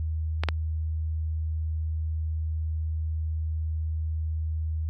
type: clicks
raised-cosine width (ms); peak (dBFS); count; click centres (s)
0.3; -11 / -9; 2; 0.436 / 0.487
effects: added 79 Hz sine -26 dBFS peak until 4.89 s

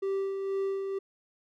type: tone with tremolo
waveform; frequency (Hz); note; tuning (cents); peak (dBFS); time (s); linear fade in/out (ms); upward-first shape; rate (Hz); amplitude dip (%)
triangle; 390; G4; -9; -25; 0.02-0.99; 10; sine; 2.1; 40
effects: none

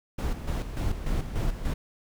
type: noise with tremolo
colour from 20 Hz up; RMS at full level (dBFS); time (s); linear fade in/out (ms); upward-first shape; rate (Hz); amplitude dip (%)
brown; -27; 0.18-1.74; 10; square; 3.4; 60
effects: none

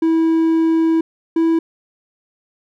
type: tone pair in turn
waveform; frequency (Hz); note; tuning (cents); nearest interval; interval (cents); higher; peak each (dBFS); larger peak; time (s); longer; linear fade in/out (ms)
triangle; 325.5 / 328.1; E4 / E4; -22 / -8; unison; 14; second; -10; neither; 0.02-1.01 / 1.36-1.59; first; 5
effects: none

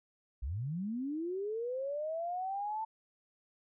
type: linear sweep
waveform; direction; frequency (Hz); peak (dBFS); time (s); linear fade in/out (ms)
sine; up; 53.3 to 893; -34; 0.42-2.85; 10
effects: none

